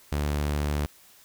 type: tone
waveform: sawtooth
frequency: 73.42 Hz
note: D2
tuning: in tune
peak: -21 dBFS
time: 0.12-0.86 s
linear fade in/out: 0 ms
effects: white hiss -55 dBFS RMS until 1.24 s